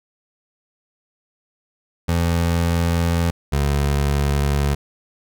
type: tone pair in turn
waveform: 25% pulse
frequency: 84.6 / 71.14 Hz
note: E2 / C#2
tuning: +45 / +45 cents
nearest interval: minor third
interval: 300 cents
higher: first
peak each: -13 dBFS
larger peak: neither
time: 2.08-3.31 / 3.52-4.75 s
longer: neither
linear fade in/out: 10 ms
effects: none